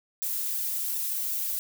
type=noise with flanger; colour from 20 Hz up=violet; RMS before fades=-30 dBFS; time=0.22-1.59 s; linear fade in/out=0 ms; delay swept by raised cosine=1.1 to 3.8 ms; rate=2.7 Hz; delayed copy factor=+0.8; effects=none